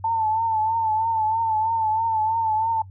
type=tone with vibrato; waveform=sine; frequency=888 Hz; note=A5; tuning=16 cents sharp; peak=-19 dBFS; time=0.04-2.82 s; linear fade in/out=5 ms; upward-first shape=triangle; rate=3.1 Hz; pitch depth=64 cents each way; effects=noise-tail reverb RT60 0.1 s tail -19 dB re dry + added 95 Hz sine -39 dBFS peak until 2.9 s